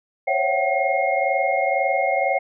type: tone cluster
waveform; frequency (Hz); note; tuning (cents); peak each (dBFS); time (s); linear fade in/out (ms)
sine; 536 / 558 / 678 / 760 / 2145; C5 / C#5 / E5 / F#5 / C7; +42 / +11 / +49 / +46 / +42; -26 / -25 / -25 / -22 / -25; 0.27-2.39; 10
effects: none